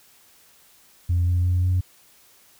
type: tone with pitch steps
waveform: sine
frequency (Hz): 87.31 / 88.53 / 89.76 / 91.02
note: F2 / F2 / F2 / F#2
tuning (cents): 0 / +24 / +48 / -28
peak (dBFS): -16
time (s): 1.09-1.81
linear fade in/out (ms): 10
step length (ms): 180
effects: tanh soft clip ceiling -15 dBFS + white hiss -55 dBFS RMS until 2.59 s